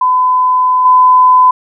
sine tone with level steps, 1010 Hz, B5, 39 cents sharp, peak -7 / -3 dBFS, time 0.01-1.51 s, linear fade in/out 5 ms, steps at 0.85 s, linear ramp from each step 5 ms, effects none

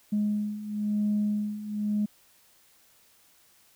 sine beating tone pair, 208.3 / 209.3 Hz, G#3 / G#3, +5 / +14 cents, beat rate 1 Hz, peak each -30 / -26 dBFS, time 0.12-2.06 s, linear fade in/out 10 ms, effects tanh soft clip ceiling -19 dBFS + white hiss -61 dBFS RMS until 3.75 s

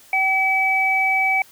sine tone pair together, 766 / 2290 Hz, G5 / D7, -40 / -44 cents, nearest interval octave + perfect fifth, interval 1896 cents, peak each -21 / -17 dBFS, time 0.13-1.42 s, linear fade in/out 2 ms, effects white hiss -49 dBFS RMS until 1.51 s

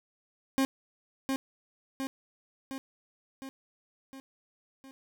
40% pulse tone with echo, 268.2 Hz, C4, 43 cents sharp, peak -23 dBFS, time 0.58-0.65 s, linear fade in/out 0 ms, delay 710 ms, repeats 6, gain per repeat -4 dB, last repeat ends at 4.91 s, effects none

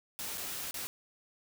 white noise with dropouts, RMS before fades -39 dBFS, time 0.19-0.87 s, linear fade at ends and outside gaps 0 ms, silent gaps 0.374-0.379 / 0.71-0.742 s, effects none

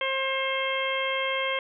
harmonic tone, 533 Hz, C5, 32 cents sharp, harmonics 1 / 2 / 3 / 4 / 5 / 6, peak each -30 / -32 / -36 / -30 / -36 / -33 dBFS, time 0.01-1.59 s, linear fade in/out 2 ms, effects none

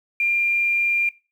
sine tone with quantisation, 2392 Hz, D7, 31 cents sharp, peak -18 dBFS, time 0.2-1.09 s, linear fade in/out 2 ms, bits 8, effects noise-tail reverb RT60 0.3 s tail -19 dB re dry

